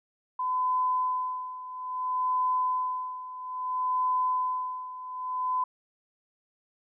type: tone with tremolo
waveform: sine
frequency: 1012 Hz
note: B5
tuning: 42 cents sharp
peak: -23 dBFS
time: 0.39-5.64 s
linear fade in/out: 5 ms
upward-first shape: sine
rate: 0.6 Hz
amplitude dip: 80%
effects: none